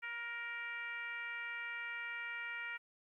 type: tone with frequency modulation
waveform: sine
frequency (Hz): 1875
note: A#6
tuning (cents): +10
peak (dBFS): -40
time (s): 0.02-2.78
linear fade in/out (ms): 20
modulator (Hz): 463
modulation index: 1.3
effects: 13-bit